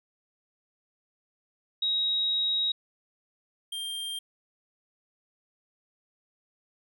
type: tone pair in turn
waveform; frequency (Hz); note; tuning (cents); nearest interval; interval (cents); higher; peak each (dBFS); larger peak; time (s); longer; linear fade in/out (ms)
sine / square; 3803 / 3188; A#7 / G7; +34 / +28; minor third; 306; first; -24 / -33; first; 1.82-2.72 / 3.72-4.19; first; 5
effects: none